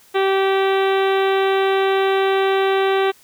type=harmonic tone; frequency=387.3 Hz; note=G4; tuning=21 cents flat; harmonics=1 / 2 / 3 / 4 / 5 / 6 / 7 / 8 / 9 / 10; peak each=-16 / -22 / -26 / -28 / -30 / -32 / -33 / -34 / -35 / -36 dBFS; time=0.14-3.12 s; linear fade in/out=20 ms; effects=white hiss -51 dBFS RMS until 3.23 s